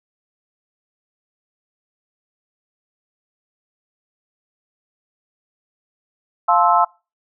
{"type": "chord", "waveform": "sine", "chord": "F major seventh", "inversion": "none", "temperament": "just", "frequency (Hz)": [698.5, 873.1, 1047.7, 1309.6], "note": ["F5", "A5", "C6", "E6"], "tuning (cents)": [0, -14, 2, -12], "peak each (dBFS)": -17, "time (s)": [6.48, 6.85], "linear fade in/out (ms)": 10, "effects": ["noise-tail reverb RT60 0.3 s tail -24 dB re dry"]}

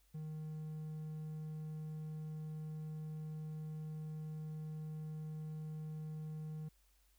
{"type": "tone", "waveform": "triangle", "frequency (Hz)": 155.1, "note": "D#3", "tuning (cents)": -5, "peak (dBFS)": -40, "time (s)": [0.14, 6.69], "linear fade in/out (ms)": 10, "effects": ["added 50 Hz sine -70 dBFS peak until 7.18 s", "white hiss -75 dBFS RMS until 7.18 s"]}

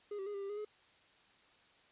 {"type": "tone with pitch steps", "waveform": "triangle", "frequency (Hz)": [412.8, 386.5, 412.9, 397.4, 394.9, 413.9, 422.7], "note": ["G#4", "G4", "G#4", "G4", "G4", "G#4", "G#4"], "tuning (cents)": [-10, -24, -10, 24, 13, -6, 31], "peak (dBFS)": -37, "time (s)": [0.11, 0.649], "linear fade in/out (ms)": 5, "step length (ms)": 77, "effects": ["white hiss -66 dBFS RMS until 1.91 s", "resampled to 8000 Hz"]}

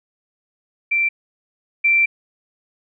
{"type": "tone pair in turn", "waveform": "sine", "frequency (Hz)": [2349, 2349], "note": ["D7", "D7"], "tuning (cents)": [0, 0], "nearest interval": "unison", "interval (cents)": 0, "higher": "neither", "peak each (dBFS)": [-15, -12], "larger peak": "second", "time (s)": [[0.91, 1.09], [1.84, 2.06]], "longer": "second", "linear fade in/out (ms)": 10, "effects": []}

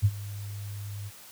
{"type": "tone with ADSR envelope", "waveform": "sine", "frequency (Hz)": 101.8, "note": "G#2", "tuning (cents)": -34, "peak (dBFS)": -15, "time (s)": [0.02, 1.11], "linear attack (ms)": 28, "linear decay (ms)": 50, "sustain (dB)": -19, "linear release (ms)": 42, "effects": ["white hiss -49 dBFS RMS until 1.31 s", "high-pass 60 Hz 12 dB/octave"]}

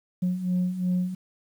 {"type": "beating tone pair", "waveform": "sine", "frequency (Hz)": [179.1, 181.9], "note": ["F3", "F#3"], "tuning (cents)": [44, -29], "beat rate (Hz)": 2.8, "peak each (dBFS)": [-28, -23], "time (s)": [0.22, 1.15], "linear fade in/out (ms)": 10, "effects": ["tanh soft clip ceiling -19 dBFS", "9-bit"]}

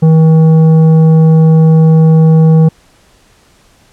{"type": "tone with tanh clipping", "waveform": "sine", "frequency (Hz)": 160, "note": "D#3", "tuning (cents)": 49, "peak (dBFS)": -4, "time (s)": [0.02, 2.69], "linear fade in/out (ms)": 10, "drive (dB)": 9, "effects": ["pink hiss -47 dBFS RMS until 3.92 s", "low-pass 10000 Hz 12 dB/octave"]}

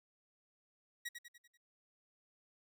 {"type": "tone with echo", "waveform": "sawtooth", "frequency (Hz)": 1909, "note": "A#6", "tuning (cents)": 41, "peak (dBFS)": -36, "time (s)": [1.05, 1.09], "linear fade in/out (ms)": 10, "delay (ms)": 97, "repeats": 5, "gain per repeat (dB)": -6, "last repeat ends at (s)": 1.575, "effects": []}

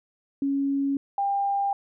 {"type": "tone pair in turn", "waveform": "sine", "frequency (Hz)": [277.2, 797.7], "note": ["C#4", "G5"], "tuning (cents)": [0, 30], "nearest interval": "octave + tritone", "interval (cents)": 1830, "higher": "second", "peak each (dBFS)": -22, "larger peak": "neither", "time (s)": [[0.42, 0.97], [1.18, 1.73]], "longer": "neither", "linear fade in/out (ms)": 2, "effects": []}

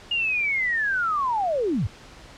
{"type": "linear sweep", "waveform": "sine", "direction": "down", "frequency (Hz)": [2855, 74.4], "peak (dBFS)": -21, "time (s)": [0.11, 1.87], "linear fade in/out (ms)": 5, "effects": ["pink hiss -46 dBFS RMS until 2.37 s", "low-pass 6000 Hz 12 dB/octave"]}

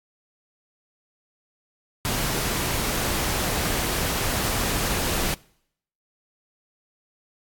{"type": "noise", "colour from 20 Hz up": "pink", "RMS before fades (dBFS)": -25, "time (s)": [2.05, 5.34], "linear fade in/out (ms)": 0, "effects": ["noise-tail reverb RT60 0.7 s tail -24 dB re dry", "AAC 64 kbps"]}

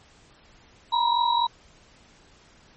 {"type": "tone cluster", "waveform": "sine", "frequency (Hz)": [940, 984, 3885], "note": ["A#5", "B5", "B7"], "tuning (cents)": [14, -7, -29], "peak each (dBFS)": [-21, -25, -28], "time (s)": [0.92, 1.47], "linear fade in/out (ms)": 10, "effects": ["pink hiss -55 dBFS RMS until 2.76 s", "MP3 32 kbps"]}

